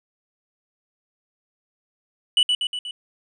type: tone with echo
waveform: triangle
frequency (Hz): 2960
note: F#7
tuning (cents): 0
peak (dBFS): -12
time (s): 2.37-2.43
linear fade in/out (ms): 2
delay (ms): 120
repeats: 4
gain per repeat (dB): -4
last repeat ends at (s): 2.91
effects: resampled to 24000 Hz